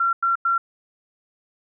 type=tone bursts; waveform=sine; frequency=1366 Hz; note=F6; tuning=39 cents flat; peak=-17 dBFS; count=3; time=0-0.58 s; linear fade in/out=5 ms; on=130 ms; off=95 ms; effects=none